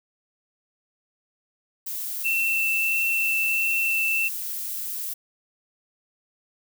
violet noise, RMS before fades -31 dBFS, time 1.86-5.14 s, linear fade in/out 10 ms
sine tone with vibrato, 2677 Hz, E7, 26 cents sharp, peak -21 dBFS, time 2.24-4.29 s, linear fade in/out 20 ms, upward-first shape sine, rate 1.5 Hz, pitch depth 11 cents each way
effects none

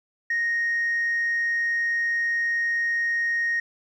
sine tone, 1864.7 Hz, A#6, in tune, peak -20 dBFS, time 0.3-3.6 s, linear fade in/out 5 ms, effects tanh soft clip ceiling -19 dBFS + 10-bit

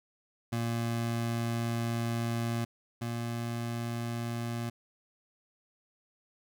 25% pulse tone pair in turn, 116.54 / 117.49 Hz, A#2 / A#2, 0 / +14 cents, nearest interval unison, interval 14 cents, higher second, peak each -26 / -29 dBFS, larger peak first, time 0.52-2.65 / 3.01-4.7 s, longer first, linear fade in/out 10 ms, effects none

